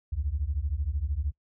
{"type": "beating tone pair", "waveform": "sine", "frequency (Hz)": [65.9, 78.9], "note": ["C2", "D#2"], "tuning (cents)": [13, 25], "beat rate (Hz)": 13, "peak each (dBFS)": -29, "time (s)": [0.12, 1.32], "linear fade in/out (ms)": 10, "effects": ["noise-tail reverb RT60 0.1 s tail -26 dB re dry", "tanh soft clip ceiling -19 dBFS"]}